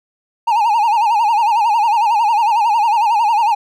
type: tone with vibrato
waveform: triangle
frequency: 880 Hz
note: A5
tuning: in tune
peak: -9 dBFS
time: 0.47-3.55 s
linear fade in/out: 10 ms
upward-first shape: sine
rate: 11 Hz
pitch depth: 130 cents each way
effects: none